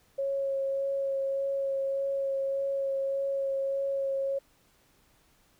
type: tone with vibrato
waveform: sine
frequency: 547 Hz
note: C#5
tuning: 23 cents flat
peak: -27 dBFS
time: 0.18-4.39 s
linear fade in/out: 10 ms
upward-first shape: sine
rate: 1.7 Hz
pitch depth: 12 cents each way
effects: pink hiss -65 dBFS RMS until 5.59 s